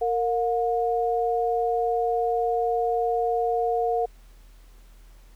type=tone pair together; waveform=sine; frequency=461.4 / 718 Hz; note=A#4 / F5; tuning=-18 / +48 cents; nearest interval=minor sixth; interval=766 cents; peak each=-24 dBFS; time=0.01-4.06 s; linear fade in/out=10 ms; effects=added 40 Hz sine -47 dBFS peak until 5.35 s + pink hiss -60 dBFS RMS until 5.35 s